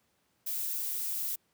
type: noise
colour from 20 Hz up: violet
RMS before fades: -34 dBFS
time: 0.46-1.36 s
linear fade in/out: 10 ms
effects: pink hiss -73 dBFS RMS until 1.53 s + high-pass 100 Hz 12 dB/octave